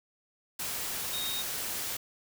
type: tone in noise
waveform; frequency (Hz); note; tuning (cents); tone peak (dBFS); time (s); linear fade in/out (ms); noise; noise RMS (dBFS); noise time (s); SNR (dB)
sine; 3729; A#7; 0; -34; 1.13-1.42; 5; white; -35; 0.59-1.97; -2
effects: none